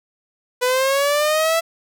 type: linear sweep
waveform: sawtooth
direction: up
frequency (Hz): 492.8 to 666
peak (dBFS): -12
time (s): 0.61-1.61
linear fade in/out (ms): 20
effects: none